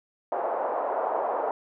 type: band-pass noise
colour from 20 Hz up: pink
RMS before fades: -28 dBFS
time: 0.32-1.51 s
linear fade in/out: 2 ms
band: 530 to 920 Hz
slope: 24 dB/octave
effects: none